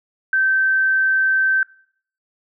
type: tone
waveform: sine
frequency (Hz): 1550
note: G6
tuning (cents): -20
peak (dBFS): -14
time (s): 0.33-1.63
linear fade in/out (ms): 2
effects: noise-tail reverb RT60 0.6 s tail -23 dB re dry